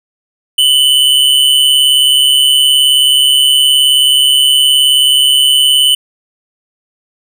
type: tone with amplitude modulation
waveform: square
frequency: 3000 Hz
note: F#7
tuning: 23 cents sharp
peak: -4 dBFS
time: 0.58-5.95 s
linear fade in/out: 5 ms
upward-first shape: sine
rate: 139 Hz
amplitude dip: 60%
effects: none